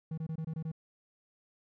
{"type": "tone bursts", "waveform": "triangle", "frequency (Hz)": 159.9, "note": "D#3", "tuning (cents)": 48, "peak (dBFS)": -32, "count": 7, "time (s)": [0.11, 0.717], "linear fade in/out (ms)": 5, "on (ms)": 67, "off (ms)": 23, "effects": []}